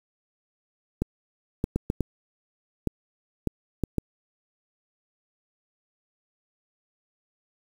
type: clicks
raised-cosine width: 3 ms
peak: -11 dBFS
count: 9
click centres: 1.02 / 1.641 / 1.76 / 1.901 / 2.007 / 2.873 / 3.473 / 3.837 / 3.983 s
effects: 7-bit